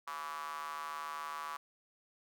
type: tone with high-pass filter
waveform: square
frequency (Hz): 76.4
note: D#2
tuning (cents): -31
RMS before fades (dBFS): -42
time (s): 0.07-1.57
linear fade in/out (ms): 5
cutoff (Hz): 1100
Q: 6.7
effects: none